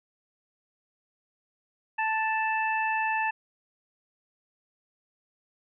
harmonic tone, 880 Hz, A5, in tune, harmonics 1 / 2 / 3, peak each -27 / -30 / -32 dBFS, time 1.98-3.31 s, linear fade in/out 10 ms, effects none

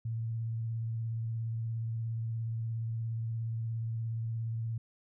sine tone with vibrato, 113.7 Hz, A#2, 43 cents flat, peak -32 dBFS, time 0.05-4.78 s, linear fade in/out 5 ms, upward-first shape sine, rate 17 Hz, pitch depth 25 cents each way, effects none

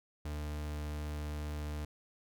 40% pulse tone, 74.8 Hz, D2, 32 cents sharp, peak -36 dBFS, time 0.25-1.85 s, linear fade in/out 5 ms, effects none

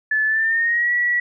sine tone with pitch glide, 1735 to 1936.3 Hz, A6 to B6, -25 to -35 cents, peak -16 dBFS, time 0.11-1.2 s, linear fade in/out 5 ms, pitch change +190 cents, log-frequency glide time 0.26-0.92 s, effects none

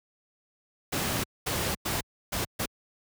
pink noise bursts at uneven times, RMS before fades -29 dBFS, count 5, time 0.92-1.24 / 1.46-1.75 / 1.85-2.01 / 2.32-2.45 / 2.59-2.66 s, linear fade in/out 10 ms, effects high-pass 60 Hz 12 dB/octave

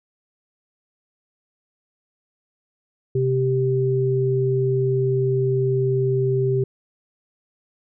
sine tone pair together, 130.2 / 390.6 Hz, C3 / G4, -8 / -6 cents, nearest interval octave + perfect fifth, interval 1902 cents, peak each -20 dBFS, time 3.15-6.64 s, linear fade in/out 5 ms, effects none

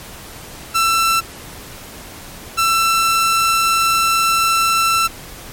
sawtooth tone pair in turn, 1338 / 1338 Hz, E6 / E6, +25 / +25 cents, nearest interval unison, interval 0 cents, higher neither, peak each -9 dBFS, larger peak neither, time 0.74-1.21 / 2.57-5.08 s, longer second, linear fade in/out 20 ms, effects pink hiss -35 dBFS RMS until 5.52 s + MP3 64 kbps

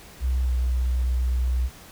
sine tone with pitch glide, 63.7 to 62.32 Hz, C2 to B1, -46 to +16 cents, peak -20 dBFS, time 0.2-1.7 s, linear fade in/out 50 ms, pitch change -38 cents, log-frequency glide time 0.4-0.52 s, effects pink hiss -46 dBFS RMS until 1.91 s

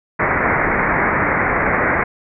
white low-pass noise, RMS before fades -17 dBFS, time 0.19-2.04 s, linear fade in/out 10 ms, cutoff 2200 Hz, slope 96 dB/octave, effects none

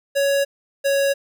square tone pair in turn, 558 / 555 Hz, C#5 / C#5, +11 / +2 cents, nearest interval unison, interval 9 cents, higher first, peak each -17 / -17 dBFS, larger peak neither, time 0.15-0.45 / 0.84-1.14 s, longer neither, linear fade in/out 20 ms, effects none

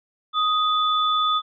sine tone pair together, 1248 / 3483 Hz, D#6 / A7, +5 / -18 cents, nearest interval octave + tritone, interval 1777 cents, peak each -19 / -24 dBFS, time 0.33-1.42 s, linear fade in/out 50 ms, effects none

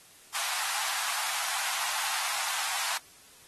pink high-pass noise, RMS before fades -32 dBFS, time 0.34-2.98 s, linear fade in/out 10 ms, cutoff 750 Hz, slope 48 dB/octave, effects white hiss -55 dBFS RMS until 3.47 s + AAC 32 kbps

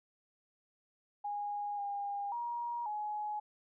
sine tone with pitch steps, 822 / 808 / 950 / 841 Hz, G#5 / G#5 / A#5 / G#5, -18 / -48 / +33 / +22 cents, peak -35 dBFS, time 1.24-3.4 s, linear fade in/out 10 ms, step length 540 ms, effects none

